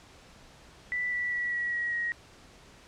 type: tone with pitch steps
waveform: sine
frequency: 1975.5 / 1958.5 / 1941.6 / 1924.8 / 1908.2 / 1891.7 Hz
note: B6 / B6 / B6 / B6 / A#6 / A#6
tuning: 0 / -15 / -30 / -45 / +40 / +25 cents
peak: -28 dBFS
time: 0.92-2.12 s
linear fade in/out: 0 ms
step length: 200 ms
effects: pink hiss -54 dBFS RMS until 2.87 s + low-pass 7000 Hz 12 dB/octave